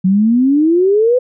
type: exponential sweep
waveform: sine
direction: up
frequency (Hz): 181.7 to 513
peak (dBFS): -8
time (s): 0.04-1.19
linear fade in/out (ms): 10
effects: none